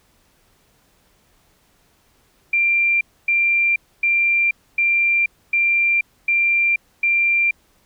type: tone bursts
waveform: sine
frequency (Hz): 2373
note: D7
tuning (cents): +17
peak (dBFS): -14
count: 7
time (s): 2.53-7.51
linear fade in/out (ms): 5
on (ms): 480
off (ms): 270
effects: pink hiss -59 dBFS RMS until 7.85 s